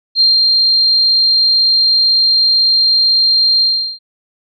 sine tone with ADSR envelope, 4186 Hz, C8, in tune, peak -6 dBFS, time 0.15-3.99 s, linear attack 56 ms, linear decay 180 ms, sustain -2 dB, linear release 370 ms, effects none

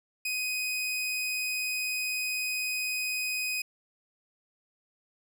sawtooth tone, 2504 Hz, D#7, 10 cents sharp, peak -26 dBFS, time 0.25-3.62 s, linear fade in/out 5 ms, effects none

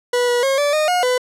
40% pulse tone with pitch steps, 489.1 / 484.8 / 541 / 580 / 614 / 719 / 501 Hz, B4 / B4 / C#5 / D5 / D#5 / F#5 / B4, -17 / -32 / -42 / -22 / -23 / -50 / +25 cents, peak -14 dBFS, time 0.13-1.18 s, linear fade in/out 5 ms, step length 150 ms, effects low-pass 10000 Hz 12 dB/octave

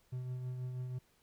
triangle tone with tremolo, 126.5 Hz, B2, 42 cents sharp, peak -34 dBFS, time 0.12-0.99 s, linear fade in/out 10 ms, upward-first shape triangle, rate 6.2 Hz, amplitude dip 40%, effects pink hiss -71 dBFS RMS until 1.22 s

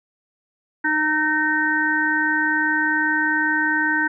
harmonic tone, 307.5 Hz, D#4, 20 cents flat, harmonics 1 / 3 / 5 / 6, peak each -25 / -26 / -20 / -23 dBFS, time 0.84-4.08 s, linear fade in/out 10 ms, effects none

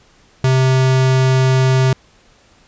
square tone, 130.81 Hz, C3, in tune, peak -11 dBFS, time 0.44-1.93 s, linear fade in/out 2 ms, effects pink hiss -51 dBFS RMS until 2.67 s + resampled to 16000 Hz

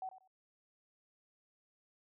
sine tone with echo, 754 Hz, F#5, 32 cents sharp, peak -39 dBFS, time 0.02-0.09 s, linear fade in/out 2 ms, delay 93 ms, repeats 2, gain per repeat -14 dB, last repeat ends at 0.276 s, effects none

